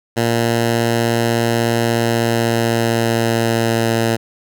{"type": "tone with pitch glide", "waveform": "10% pulse", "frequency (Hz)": [116.54, 114.47], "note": ["A#2", "A#2"], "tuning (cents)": [0, -31], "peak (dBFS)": -6, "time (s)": [0.16, 4.17], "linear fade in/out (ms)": 20, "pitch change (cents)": -31, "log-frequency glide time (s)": [1.84, 4.04], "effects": []}